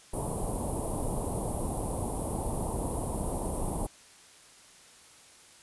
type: band-stop noise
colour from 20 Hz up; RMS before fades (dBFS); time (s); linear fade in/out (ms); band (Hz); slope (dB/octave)
pink; -32; 0.13-3.87; 10; 990 to 9100; 48
effects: white hiss -55 dBFS RMS until 5.62 s + resampled to 24000 Hz